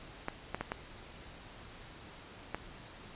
clicks, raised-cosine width 0.5 ms, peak -19 dBFS, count 5, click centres 0.284 / 0.546 / 0.61 / 0.719 / 2.546 s, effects pink hiss -51 dBFS RMS until 3.15 s + resampled to 8000 Hz

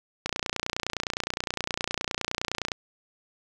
click train, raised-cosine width 0.2 ms, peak -10 dBFS, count 74, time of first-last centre 0.26-2.718 s, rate 29.7 Hz, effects none

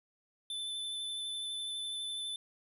square tone with vibrato, 3520 Hz, A7, in tune, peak -37 dBFS, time 0.5-2.36 s, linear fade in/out 2 ms, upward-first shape triangle, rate 12 Hz, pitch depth 18 cents each way, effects resampled to 32000 Hz

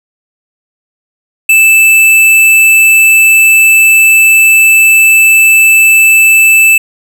sine tone with hard clipping, 2637 Hz, E7, in tune, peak -3 dBFS, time 1.49-6.78 s, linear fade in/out 5 ms, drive 17 dB, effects none

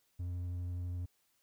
sine tone with hard clipping, 88.8 Hz, F2, 29 cents sharp, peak -37 dBFS, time 0.19-1.06 s, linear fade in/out 10 ms, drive 3 dB, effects white hiss -75 dBFS RMS until 1.42 s

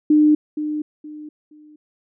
sine tone with echo, 302.3 Hz, D#4, 50 cents flat, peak -10 dBFS, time 0.1-0.35 s, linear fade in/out 5 ms, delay 470 ms, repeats 3, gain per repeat -11 dB, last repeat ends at 1.76 s, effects none

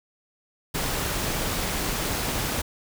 pink noise with amplitude modulation, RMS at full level -26 dBFS, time 0.74-2.62 s, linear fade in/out 10 ms, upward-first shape sine, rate 233 Hz, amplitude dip 30%, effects none

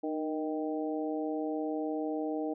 harmonic tone with a mistuned harmonic, 156.6 Hz, D#3, 11 cents sharp, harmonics 2 / 3 / 4 / 5, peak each -33 / -37 / -39 / -41 dBFS, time 0.03-2.54 s, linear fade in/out 10 ms, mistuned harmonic 2, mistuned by -36 cents, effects none

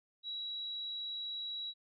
sine tone, 3888 Hz, B7, 28 cents flat, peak -38 dBFS, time 0.23-1.74 s, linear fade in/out 50 ms, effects none

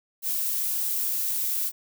violet noise, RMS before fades -27 dBFS, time 0.22-1.72 s, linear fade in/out 50 ms, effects none

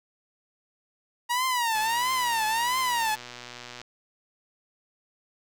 sawtooth tone with vibrato, 947 Hz, A#5, 27 cents sharp, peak -20 dBFS, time 1.29-3.16 s, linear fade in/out 20 ms, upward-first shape triangle, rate 1.5 Hz, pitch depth 180 cents each way
click train, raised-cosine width 0.2 ms, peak -23 dBFS, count 253, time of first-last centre 1.75-3.816 s, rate 122 Hz
effects none

